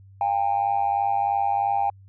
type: tone with amplitude modulation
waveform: sine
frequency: 801 Hz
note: G5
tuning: 37 cents sharp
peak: -15 dBFS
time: 0.21-1.9 s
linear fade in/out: 2 ms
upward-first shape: sine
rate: 103 Hz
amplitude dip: 85%
effects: tanh soft clip ceiling -14 dBFS + added 97 Hz sine -46 dBFS peak until 2.08 s